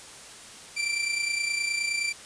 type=tone with amplitude modulation; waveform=sawtooth; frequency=2349 Hz; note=D7; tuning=in tune; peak=-20 dBFS; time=0.76-2.13 s; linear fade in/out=20 ms; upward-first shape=sine; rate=29.6 Hz; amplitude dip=55%; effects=white hiss -45 dBFS RMS until 2.25 s + resampled to 22050 Hz